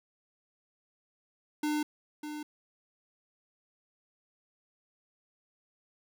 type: tone with echo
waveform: square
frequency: 300 Hz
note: D4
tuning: 37 cents sharp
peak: -29 dBFS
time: 1.63-1.83 s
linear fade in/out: 5 ms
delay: 600 ms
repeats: 1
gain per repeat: -9 dB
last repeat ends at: 2.43 s
effects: none